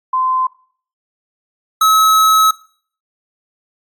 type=tone pair in turn; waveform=sine / square; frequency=1032 / 1288.3 Hz; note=C6 / E6; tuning=-24 / -40 cents; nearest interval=major third; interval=384 cents; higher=second; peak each=-13 / -9 dBFS; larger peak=second; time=0.13-0.47 / 1.81-2.51 s; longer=second; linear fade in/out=5 ms; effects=noise-tail reverb RT60 0.5 s tail -19 dB re dry + AAC 64 kbps